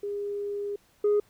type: tone pair in turn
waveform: sine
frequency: 407 / 414.6 Hz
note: G#4 / G#4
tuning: -35 / -3 cents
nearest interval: unison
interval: 32 cents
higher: second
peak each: -29 / -18 dBFS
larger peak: second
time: 0.03-0.76 / 1.04-1.2 s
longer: first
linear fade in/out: 5 ms
effects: tanh soft clip ceiling -18 dBFS + pink hiss -63 dBFS RMS until 1.29 s